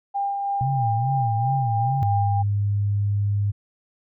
sine tone with tremolo, 799 Hz, G5, 33 cents sharp, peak -21 dBFS, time 0.14-2.43 s, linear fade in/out 20 ms, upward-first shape sine, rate 3.1 Hz, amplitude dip 30%
sine tone with vibrato, 122.3 Hz, B2, 16 cents flat, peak -21 dBFS, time 0.61-2.03 s, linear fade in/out 0 ms, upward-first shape sine, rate 2.4 Hz, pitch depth 210 cents each way
sine tone, 101.8 Hz, G#2, 34 cents flat, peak -19 dBFS, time 2.01-3.52 s, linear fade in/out 20 ms
effects none

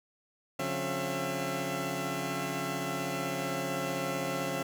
15% pulse tone cluster, 142.4 / 179.5 / 269.1 / 671 Hz, C#3 / F3 / C4 / E5, +47 / +48 / +49 / +31 cents, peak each -31 dBFS, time 0.59-4.63 s, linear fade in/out 5 ms, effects none

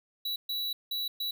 square tone bursts at uneven times, 3929 Hz, B7, 10 cents flat, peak -31 dBFS, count 4, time 0.25-0.36 / 0.49-0.73 / 0.91-1.08 / 1.2-1.31 s, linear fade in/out 5 ms, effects none

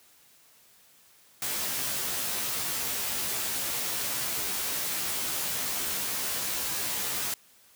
white noise with comb filter, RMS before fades -31 dBFS, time 1.42-7.34 s, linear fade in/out 2 ms, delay 15 ms, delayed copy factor +1, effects white hiss -59 dBFS RMS until 7.75 s + high-pass 60 Hz 12 dB/octave

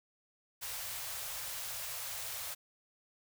white band-stop noise, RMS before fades -41 dBFS, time 0.61-2.55 s, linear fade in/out 20 ms, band 140 to 490 Hz, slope 48 dB/octave, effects none

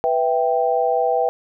sine chord, E minor, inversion second, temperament equal, 493.9 / 659.3 / 784 Hz, B4 / E5 / G5, 0 / 0 / 0 cents, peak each -20 / -21 / -20 dBFS, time 0.04-1.29 s, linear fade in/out 0 ms, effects none

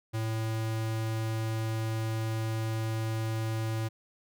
square tone, 111.3 Hz, A2, 20 cents sharp, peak -30 dBFS, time 0.13-3.89 s, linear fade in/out 20 ms, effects none

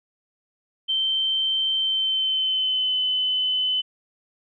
sine tone with pitch glide, 3113 to 3026 Hz, G7 to F#7, -13 to +38 cents, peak -20 dBFS, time 0.88-3.82 s, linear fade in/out 20 ms, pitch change -49 cents, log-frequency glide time 1.77-2.99 s, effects none

